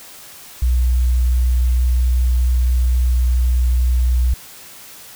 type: tone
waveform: sine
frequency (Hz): 61.74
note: B1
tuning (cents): 0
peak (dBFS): -12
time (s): 0.62-4.34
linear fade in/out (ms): 5
effects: white hiss -39 dBFS RMS until 5.15 s